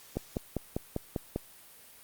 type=click train; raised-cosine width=2 ms; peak=-17 dBFS; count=7; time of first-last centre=0.17-1.36 s; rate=5.04 Hz; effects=white hiss -54 dBFS RMS until 2.03 s + Opus 48 kbps